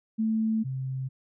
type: tone pair in turn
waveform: sine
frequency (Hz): 220.7 / 131.68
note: A3 / C3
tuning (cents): +5 / +11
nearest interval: major sixth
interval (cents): 894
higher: first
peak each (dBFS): -23 / -29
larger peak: first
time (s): 0.18-0.64 / 0.64-1.09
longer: first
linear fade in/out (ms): 20
effects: none